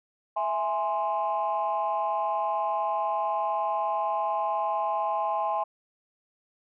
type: chord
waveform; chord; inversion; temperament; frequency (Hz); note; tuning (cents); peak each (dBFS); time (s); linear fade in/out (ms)
sine; E augmented; none; equal; 659.3 / 830.6 / 1046.5; E5 / G#5 / B#5; 0 / 0 / 0; -30 / -27 / -29; 0.36-5.64; 10
effects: tanh soft clip ceiling -18 dBFS